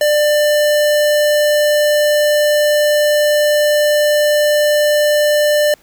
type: tone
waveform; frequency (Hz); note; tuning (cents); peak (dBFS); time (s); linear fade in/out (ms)
square; 595; D5; +22; -11; 0.01-5.74; 2
effects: pink hiss -50 dBFS RMS until 5.82 s